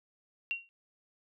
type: tone with exponential decay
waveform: sine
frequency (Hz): 2750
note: F7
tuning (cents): -27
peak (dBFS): -27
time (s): 0.51-0.69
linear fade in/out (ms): 0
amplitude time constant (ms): 38
effects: none